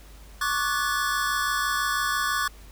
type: chord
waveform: square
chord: D major seventh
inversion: third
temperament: equal with one note detuned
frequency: 1108.7 / 1174.7 / 1480 / 1720.8 Hz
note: C#6 / D6 / F#6 / A6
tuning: 0 / 0 / 0 / -39 cents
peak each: -30 dBFS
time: 0.41-2.48 s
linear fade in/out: 5 ms
effects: added 50 Hz sine -45 dBFS peak until 2.71 s + pink hiss -52 dBFS RMS until 2.71 s